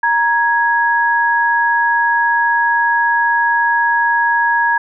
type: tone pair together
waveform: sine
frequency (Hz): 937.4 / 1661.2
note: A#5 / G#6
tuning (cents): +9 / 0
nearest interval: minor seventh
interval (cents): 991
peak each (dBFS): -14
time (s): 0.03-4.78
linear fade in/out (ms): 5
effects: none